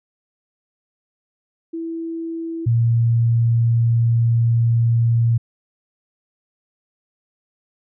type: tone pair in turn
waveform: sine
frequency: 329.6 / 116.4 Hz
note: E4 / A#2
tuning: 0 / -2 cents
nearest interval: octave + tritone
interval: 1802 cents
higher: first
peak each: -24 / -13 dBFS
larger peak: second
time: 1.73-2.66 / 2.66-5.38 s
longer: second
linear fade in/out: 10 ms
effects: none